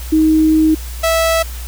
sine / sawtooth tone pair in turn, 314.2 / 655.3 Hz, D#4 / E5, +17 / -10 cents, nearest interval octave + minor second, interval 1273 cents, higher second, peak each -8 dBFS, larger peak neither, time 0.12-0.75 / 1.03-1.43 s, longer first, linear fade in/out 10 ms, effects added 60 Hz sine -24 dBFS peak until 1.67 s + white hiss -34 dBFS RMS until 1.67 s

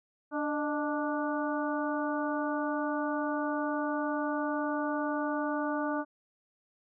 harmonic tone with a mistuned harmonic, 293.7 Hz, D4, in tune, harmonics 1 / 2 / 3 / 4 / 5, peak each -32 / -35 / -37 / -38 / -39 dBFS, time 0.31-6.05 s, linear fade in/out 50 ms, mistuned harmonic 2, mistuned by +57 cents, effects none

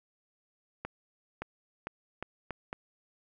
accelerating click train, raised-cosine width 0.5 ms, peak -21 dBFS, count 6, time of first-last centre 0.85-2.729 s, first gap 570 ms, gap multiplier 0.79, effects none

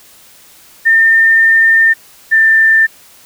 sine tone pair in turn, 1808 / 1785.2 Hz, A6 / A6, +47 / +25 cents, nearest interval unison, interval 22 cents, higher first, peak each -5 dBFS, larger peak neither, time 0.85-1.94 / 2.31-2.87 s, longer first, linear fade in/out 20 ms, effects white hiss -42 dBFS RMS until 3.25 s

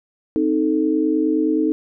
sine chord, A diminished, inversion first, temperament equal, 261.6 / 311.1 / 440 Hz, C4 / Eb4 / A4, 0 / 0 / 0 cents, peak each -23 / -17 / -23 dBFS, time 0.36-1.72 s, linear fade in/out 0 ms, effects none

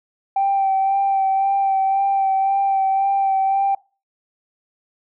sine tone with vibrato, 780 Hz, G5, 9 cents flat, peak -14 dBFS, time 0.36-3.75 s, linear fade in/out 5 ms, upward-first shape sine, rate 1.9 Hz, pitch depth 20 cents each way, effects noise-tail reverb RT60 0.3 s tail -21 dB re dry + tanh soft clip ceiling -11 dBFS

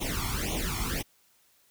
pink noise with flanger, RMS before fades -31 dBFS, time 0-1.03 s, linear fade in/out 20 ms, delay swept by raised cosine 0.31 to 0.94 ms, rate 1.9 Hz, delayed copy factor +0.95, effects white hiss -65 dBFS RMS until 1.7 s

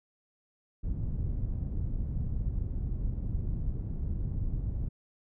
pink low-pass noise, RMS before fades -32 dBFS, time 0.83-4.89 s, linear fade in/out 10 ms, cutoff 130 Hz, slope 12 dB/octave, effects none

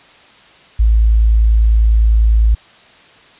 sine tone, 55 Hz, A1, in tune, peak -7 dBFS, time 0.79-2.55 s, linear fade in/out 10 ms, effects white hiss -44 dBFS RMS until 3.39 s + resampled to 8000 Hz

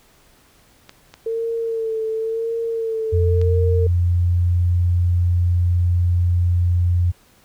clicks, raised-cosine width 0.2 ms, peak -21 dBFS, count 3, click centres 0.894 / 1.14 / 3.415 s
sine tone with vibrato, 450.3 Hz, A4, 40 cents sharp, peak -20 dBFS, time 1.26-3.87 s, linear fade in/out 5 ms, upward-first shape sine, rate 0.94 Hz, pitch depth 34 cents each way
sine tone with pitch glide, 87.3 to 87.91 Hz, F2 to F2, 0 to +12 cents, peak -14 dBFS, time 3.12-7.12 s, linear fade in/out 20 ms, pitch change +12 cents, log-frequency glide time 3.65-4.56 s
effects pink hiss -54 dBFS RMS until 7.44 s

